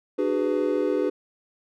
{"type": "chord", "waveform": "triangle", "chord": "G# half-diminished seventh", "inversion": "second", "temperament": "just", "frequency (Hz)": [299, 373.8, 415.3, 498.4], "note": ["D4", "F#4", "G#4", "B4"], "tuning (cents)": [31, 18, 0, 16], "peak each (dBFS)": -25, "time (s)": [0.18, 1.1], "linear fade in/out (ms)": 10, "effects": []}